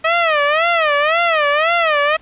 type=tone with vibrato; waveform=15% pulse; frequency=630 Hz; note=D#5; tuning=21 cents sharp; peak=-6 dBFS; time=0.04-2.17 s; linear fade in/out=10 ms; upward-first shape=sine; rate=1.9 Hz; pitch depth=160 cents each way; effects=pink hiss -48 dBFS RMS until 2.21 s + resampled to 8000 Hz